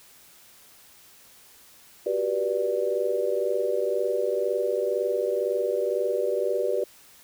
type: chord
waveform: sine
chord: G major seventh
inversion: third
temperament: equal with one note detuned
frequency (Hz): 370 / 392 / 487.6 / 587.3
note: F#4 / G4 / B4 / D5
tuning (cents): 0 / 0 / -22 / 0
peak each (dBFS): -32 / -28 / -27 / -28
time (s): 2.06-6.84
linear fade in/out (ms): 5
effects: white hiss -53 dBFS RMS until 7.23 s